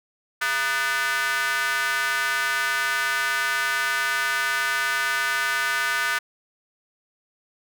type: tone with high-pass filter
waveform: square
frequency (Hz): 135.8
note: C#3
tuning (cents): -35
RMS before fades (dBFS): -24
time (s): 0.41-6.19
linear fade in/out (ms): 10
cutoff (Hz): 1500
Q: 3.4
effects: none

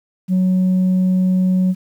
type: tone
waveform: sine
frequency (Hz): 185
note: F#3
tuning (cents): 0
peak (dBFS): -10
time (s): 0.28-1.75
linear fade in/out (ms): 50
effects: tanh soft clip ceiling -11 dBFS + 8-bit

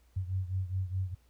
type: beating tone pair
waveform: sine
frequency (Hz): 92.5 / 97.3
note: F#2 / G2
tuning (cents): 0 / -12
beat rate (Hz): 4.8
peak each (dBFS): -32 / -36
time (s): 0.16-1.15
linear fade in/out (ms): 10
effects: added 60 Hz sine -62 dBFS peak until 1.29 s + pink hiss -71 dBFS RMS until 1.29 s

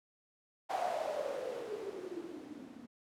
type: noise with low-pass filter sweep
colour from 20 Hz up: violet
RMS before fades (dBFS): -40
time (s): 0.69-2.87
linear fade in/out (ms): 20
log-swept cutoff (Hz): 750 to 240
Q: 9.9
effects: none

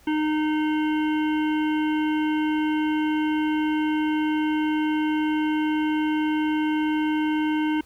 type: harmonic tone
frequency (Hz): 307.3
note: D#4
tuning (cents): -21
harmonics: 1 / 3 / 5 / 7 / 9 / 10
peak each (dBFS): -21 / -31 / -35 / -38 / -40 / -41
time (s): 0.07-7.81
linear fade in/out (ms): 5
effects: added 60 Hz sine -56 dBFS peak until 7.85 s + pink hiss -56 dBFS RMS until 7.85 s

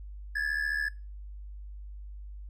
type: ring-modulated tone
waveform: triangle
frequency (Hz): 1700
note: G#6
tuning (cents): +40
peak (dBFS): -23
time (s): 0.35-0.89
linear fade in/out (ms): 10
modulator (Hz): 37.2
effects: noise-tail reverb RT60 0.3 s tail -20 dB re dry + added 50 Hz sine -40 dBFS peak until 2.49 s

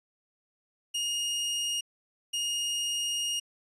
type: tone bursts at uneven times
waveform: sawtooth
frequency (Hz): 2856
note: F7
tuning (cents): +38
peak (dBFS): -25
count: 2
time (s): 0.94-1.81 / 2.33-3.4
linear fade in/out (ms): 10
effects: resampled to 24000 Hz

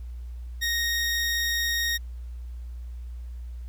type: tone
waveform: 20% pulse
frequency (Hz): 1864.7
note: A#6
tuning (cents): 0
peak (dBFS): -19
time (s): 0.61-1.98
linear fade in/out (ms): 20
effects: added 60 Hz sine -34 dBFS peak until 3.68 s + pink hiss -63 dBFS RMS until 3.68 s

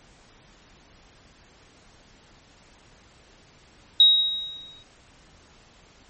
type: tone with exponential decay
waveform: sine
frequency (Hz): 3800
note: A#7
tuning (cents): +33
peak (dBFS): -9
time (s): 4-4.83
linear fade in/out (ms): 2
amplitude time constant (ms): 180
effects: pink hiss -54 dBFS RMS until 6.09 s + MP3 32 kbps

